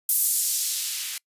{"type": "noise with band-pass filter sweep", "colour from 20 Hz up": "violet", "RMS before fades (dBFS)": -25, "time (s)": [0.09, 1.18], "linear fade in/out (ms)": 2, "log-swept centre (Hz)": [12000, 2100], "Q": 0.92, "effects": ["noise-tail reverb RT60 0.1 s tail -26 dB re dry", "resampled to 32000 Hz"]}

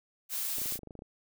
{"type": "noise", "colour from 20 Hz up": "blue", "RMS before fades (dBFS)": -34, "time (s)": [0.29, 0.79], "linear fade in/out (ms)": 50}
{"type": "clicks", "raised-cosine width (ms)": 2, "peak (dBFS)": -32, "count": 12, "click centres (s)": [0.584, 0.617, 0.659, 0.723, 0.757, 0.791, 0.833, 0.873, 0.908, 0.953, 0.991, 1.021]}
{"effects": []}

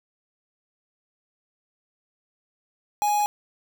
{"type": "tone with quantisation", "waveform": "triangle", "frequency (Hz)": 832, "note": "G#5", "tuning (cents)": 3, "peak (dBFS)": -18, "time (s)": [3.02, 3.26], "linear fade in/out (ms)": 0, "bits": 5, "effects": []}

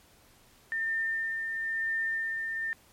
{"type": "tone with tremolo", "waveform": "sine", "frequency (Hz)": 1804, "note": "A6", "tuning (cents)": 43, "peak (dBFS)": -27, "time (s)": [0.72, 2.73], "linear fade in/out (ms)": 0, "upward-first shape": "sine", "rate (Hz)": 1, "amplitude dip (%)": 35, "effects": ["pink hiss -60 dBFS RMS until 2.92 s", "MP3 64 kbps"]}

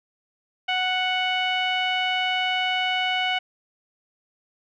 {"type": "tone with low-pass filter", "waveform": "sawtooth", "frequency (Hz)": 740, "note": "F#5", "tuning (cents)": 0, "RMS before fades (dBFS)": -24, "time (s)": [0.68, 3.39], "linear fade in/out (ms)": 10, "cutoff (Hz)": 2700, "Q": 9.4, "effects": []}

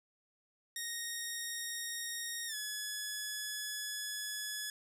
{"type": "tone with pitch glide", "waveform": "10% pulse", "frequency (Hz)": [1864.7, 1700.1], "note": ["A#6", "G#6"], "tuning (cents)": [0, 40], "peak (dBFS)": -29, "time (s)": [0.76, 4.7], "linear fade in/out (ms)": 2, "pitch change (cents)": -160, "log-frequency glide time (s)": [2.47, 2.55], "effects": []}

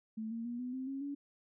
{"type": "tone with pitch steps", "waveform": "sine", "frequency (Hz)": [220, 229.5, 239.4, 249.7, 260.4, 271.6, 283.3], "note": ["A3", "A#3", "A#3", "B3", "C4", "C#4", "C#4"], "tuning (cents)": [0, -27, 46, 19, -8, -35, 38], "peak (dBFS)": -37, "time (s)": [0.17, 1.15], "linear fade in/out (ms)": 10, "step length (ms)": 140, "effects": []}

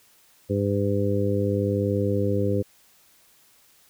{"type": "harmonic tone", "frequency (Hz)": 100.8, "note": "G2", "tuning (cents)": 49, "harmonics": [1, 2, 3, 4, 5], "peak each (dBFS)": [-25, -28, -29, -28, -27], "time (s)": [0.49, 2.63], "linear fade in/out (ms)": 20, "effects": ["white hiss -58 dBFS RMS until 3.89 s"]}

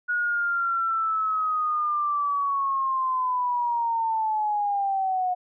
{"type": "linear sweep", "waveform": "sine", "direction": "down", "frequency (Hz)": [1456, 722], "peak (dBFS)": -22, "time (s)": [0.08, 5.35], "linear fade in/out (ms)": 20, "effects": []}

